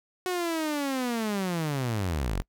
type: linear sweep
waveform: sawtooth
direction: down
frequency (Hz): 370 to 36.71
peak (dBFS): -23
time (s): 0.26-2.42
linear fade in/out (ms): 0
effects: noise-tail reverb RT60 0.1 s tail -24 dB re dry